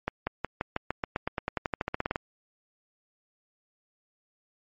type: accelerating click train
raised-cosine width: 0.5 ms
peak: -13 dBFS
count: 21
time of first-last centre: 0.08-2.158 s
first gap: 190 ms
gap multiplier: 0.93
effects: MP3 32 kbps